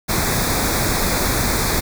pink band-stop noise, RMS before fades -19 dBFS, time 0.08-1.81 s, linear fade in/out 20 ms, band 2500 to 3500 Hz, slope 96 dB/octave, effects none

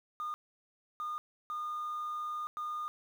sine tone bursts at uneven times, 1219 Hz, D#6, 36 cents flat, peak -33 dBFS, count 4, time 0.2-0.34 / 1-1.18 / 1.5-2.47 / 2.57-2.88 s, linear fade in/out 0 ms, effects tanh soft clip ceiling -33 dBFS + 10-bit

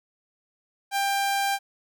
sawtooth tone, 793 Hz, G5, 20 cents sharp, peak -19 dBFS, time 0.91-1.59 s, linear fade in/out 50 ms, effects none

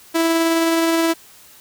sawtooth tone with tremolo, 329.6 Hz, E4, in tune, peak -10 dBFS, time 0.14-1.14 s, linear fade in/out 20 ms, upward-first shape triangle, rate 19 Hz, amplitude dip 25%, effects white hiss -46 dBFS RMS until 1.6 s

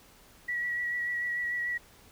sine tone with vibrato, 1931 Hz, B6, 39 cents flat, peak -29 dBFS, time 0.48-1.78 s, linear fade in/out 10 ms, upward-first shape sine, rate 6.8 Hz, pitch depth 21 cents each way, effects pink hiss -57 dBFS RMS until 2.11 s

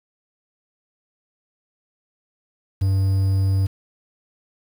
triangle tone with quantisation, 96.4 Hz, G2, 28 cents flat, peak -14 dBFS, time 2.81-3.67 s, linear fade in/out 10 ms, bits 7, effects none

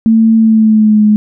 sine tone with pitch glide, 223.9 to 211.5 Hz, A3 to G#3, +30 to +32 cents, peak -4 dBFS, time 0.06-1.16 s, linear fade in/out 0 ms, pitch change -98 cents, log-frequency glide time 0.37-1.03 s, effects none

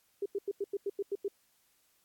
sine tone bursts, 400 Hz, G4, 35 cents sharp, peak -30 dBFS, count 9, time 0.22-1.282 s, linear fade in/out 5 ms, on 38 ms, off 90 ms, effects white hiss -71 dBFS RMS until 2.04 s + AAC 64 kbps

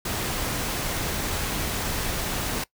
pink noise, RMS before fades -28 dBFS, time 0.05-2.64 s, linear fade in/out 5 ms, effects noise-tail reverb RT60 0.1 s tail -21 dB re dry

